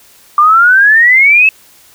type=exponential sweep; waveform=sine; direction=up; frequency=1173 to 2634 Hz; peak=-3 dBFS; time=0.38-1.49 s; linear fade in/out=2 ms; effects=white hiss -43 dBFS RMS until 1.94 s